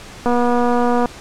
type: click train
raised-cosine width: 1 ms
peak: -5 dBFS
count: 194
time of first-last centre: 0.26-1.058 s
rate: 242 Hz
effects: pink hiss -37 dBFS RMS until 1.2 s + low-pass 8000 Hz 12 dB/octave